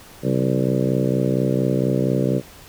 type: harmonic tone with a mistuned harmonic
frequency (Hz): 64.3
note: C2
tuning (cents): -30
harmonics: 2 / 3 / 4 / 5 / 6 / 7 / 8 / 9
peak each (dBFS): -22 / -24 / -25 / -26 / -27 / -27 / -28 / -29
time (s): 0.22-2.42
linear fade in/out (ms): 50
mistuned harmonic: 2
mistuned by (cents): +90
effects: pink hiss -44 dBFS RMS until 2.68 s